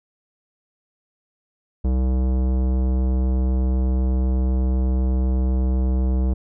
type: tone with tanh clipping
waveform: sine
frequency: 64 Hz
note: C2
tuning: 38 cents flat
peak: -19 dBFS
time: 1.84-6.34 s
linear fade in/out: 10 ms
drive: 17 dB
effects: none